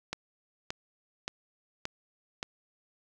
click train, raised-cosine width 0.2 ms, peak -16 dBFS, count 5, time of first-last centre 0.13-2.429 s, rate 1.74 Hz, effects none

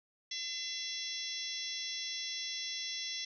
harmonic tone, 677 Hz, E5, 46 cents sharp, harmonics 3 / 4 / 5 / 6 / 7 / 8 / 9, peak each -46 / -50 / -42 / -45 / -52 / -42 / -45 dBFS, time 0.31-3.25 s, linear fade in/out 5 ms, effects none

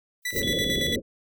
violet noise with exponential growth, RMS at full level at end -27 dBFS, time 0.22-0.4 s, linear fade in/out 2 ms, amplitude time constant 38 ms
sawtooth tone with tremolo, 1975.5 Hz, B6, in tune, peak -23 dBFS, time 0.25-0.96 s, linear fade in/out 5 ms, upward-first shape square, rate 8.9 Hz, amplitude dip 60%
white low-pass noise, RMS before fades -29 dBFS, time 0.32-1.02 s, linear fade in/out 50 ms, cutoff 560 Hz, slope 96 dB/octave
sine tone, 3400 Hz, G#7, 40 cents sharp, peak -27 dBFS, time 0.43-0.95 s, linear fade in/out 0 ms
effects none

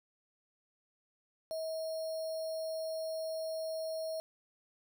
sine tone with sample-and-hold, 641 Hz, E5, 49 cents flat, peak -35 dBFS, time 1.51-4.2 s, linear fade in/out 0 ms, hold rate 4900 Hz, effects none

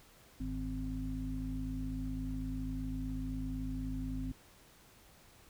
harmonic tone with a mistuned harmonic, 51.91 Hz, G#1, in tune, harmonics 1 / 2 / 3 / 5, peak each -39 / -46 / -45 / -39 dBFS, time 0.4-4.32 s, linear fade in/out 5 ms, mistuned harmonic 1, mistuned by -140 cents, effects pink hiss -61 dBFS RMS until 5.49 s

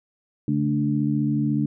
sine tone cluster, 141.9 / 217.9 / 292.2 Hz, C#3 / A3 / D4, +41 / -17 / -9 cents, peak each -24 dBFS, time 0.48-1.66 s, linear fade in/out 2 ms, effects none

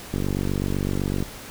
click train, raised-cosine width 3 ms, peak -12 dBFS, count 53, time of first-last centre 0.14-1.226 s, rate 47.9 Hz, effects pink hiss -39 dBFS RMS until 1.5 s

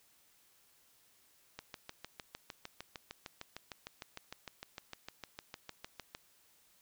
click train, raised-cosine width 0.2 ms, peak -26 dBFS, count 31, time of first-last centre 1.59-6.149 s, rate 6.58 Hz, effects white hiss -68 dBFS RMS until 6.81 s

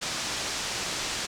white low-pass noise, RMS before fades -32 dBFS, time 0.01-1.27 s, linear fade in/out 20 ms, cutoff 7000 Hz, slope 24 dB/octave, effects none

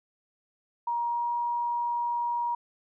sine tone with pitch glide, 946 to 952 Hz, A#5 to A#5, +25 to +36 cents, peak -26 dBFS, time 0.87-2.55 s, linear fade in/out 5 ms, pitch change +11 cents, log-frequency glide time 1.06-1.34 s, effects none

